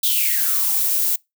violet noise with high-pass filter sweep, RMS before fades -19 dBFS, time 0.03-1.16 s, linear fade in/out 5 ms, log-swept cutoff 3700 to 310 Hz, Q 9, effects noise-tail reverb RT60 0.2 s tail -25 dB re dry

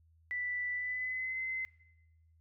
sine tone with pitch glide, 1975.5 to 2055 Hz, B6 to C7, 0 to -32 cents, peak -34 dBFS, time 0.31-1.65 s, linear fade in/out 0 ms, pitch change +68 cents, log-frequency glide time 0.73-1.39 s, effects noise-tail reverb RT60 1.0 s tail -21 dB re dry + added 81 Hz sine -63 dBFS peak until 2.4 s

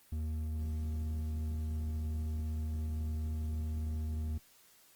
triangle tone with hard clipping, 77.9 Hz, D#2, 3 cents sharp, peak -35 dBFS, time 0.12-4.38 s, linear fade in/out 5 ms, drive 10 dB, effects white hiss -63 dBFS RMS until 4.95 s + Opus 24 kbps

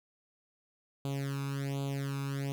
sawtooth tone with flanger, 138.59 Hz, C#3, in tune, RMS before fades -35 dBFS, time 1.05-2.52 s, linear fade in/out 0 ms, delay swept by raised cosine 0.27 to 0.8 ms, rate 1.3 Hz, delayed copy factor +0.9, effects none

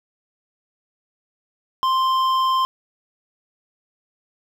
triangle tone with hard clipping, 1046.5 Hz, C6, in tune, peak -18 dBFS, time 1.83-2.65 s, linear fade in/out 0 ms, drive 12 dB, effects none

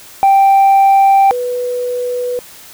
sine tone pair in turn, 784 / 492.6 Hz, G5 / B4, 0 / -5 cents, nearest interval minor sixth, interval 805 cents, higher first, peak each -3 / -15 dBFS, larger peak first, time 0.23-1.31 / 1.31-2.39 s, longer neither, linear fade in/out 0 ms, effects tanh soft clip ceiling -4 dBFS + white hiss -37 dBFS RMS until 2.73 s

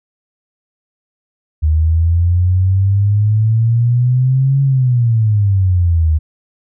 sine exponential two-way sweep, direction up then down, 76.4 to 138.59 to 76.4 Hz, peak -9 dBFS, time 1.62-6.19 s, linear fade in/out 20 ms, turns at 4.62 s, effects none

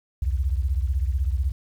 sine beating tone pair, 63.4 / 79.4 Hz, B1 / D#2, +46 / +36 cents, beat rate 16 Hz, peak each -22 / -26 dBFS, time 0.22-1.52 s, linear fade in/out 5 ms, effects 9-bit

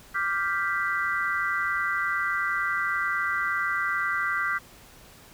sine chord, G dominant seventh, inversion second, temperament equal, 1174.7 / 1396.9 / 1568 / 1975.5 Hz, D6 / F6 / G6 / B6, 0 / 0 / 0 / 0 cents, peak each -30 / -30 / -29 / -30 dBFS, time 0.14-4.59 s, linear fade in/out 20 ms, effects pink hiss -51 dBFS RMS until 5.33 s

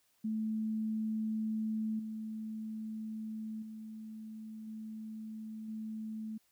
sine tone with level steps, 218.5 Hz, A3, 12 cents flat, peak -32 / -38 / -43 / -41 / -38 dBFS, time 0.24-6.38 s, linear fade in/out 10 ms, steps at 1.99 / 3.62 / 4.67 / 5.68 s, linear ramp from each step 5 ms, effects white hiss -73 dBFS RMS until 6.51 s

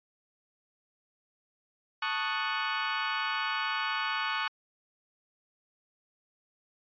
25% pulse chord, D# half-diminished seventh, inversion second, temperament equal, 880 / 1108.7 / 1244.5 / 1480 Hz, A5 / C#6 / D#6 / F#6, 0 / 0 / 0 / 0 cents, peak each -32 / -31 / -32 / -30 dBFS, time 2.02-4.48 s, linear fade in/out 5 ms, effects resampled to 11025 Hz

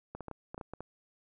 clicks, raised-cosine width 1 ms, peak -27 dBFS, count 9, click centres 0.15 / 0.207 / 0.283 / 0.313 / 0.545 / 0.579 / 0.612 / 0.736 / 0.806 s, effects none

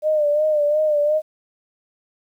sine tone with vibrato, 602 Hz, D5, 43 cents sharp, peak -15 dBFS, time 0.02-1.22 s, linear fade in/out 50 ms, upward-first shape sine, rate 2.8 Hz, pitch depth 55 cents each way, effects 9-bit

